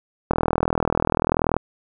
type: click train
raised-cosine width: 1 ms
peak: -4 dBFS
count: 52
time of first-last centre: 0.31-1.566 s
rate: 40.6 Hz
effects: none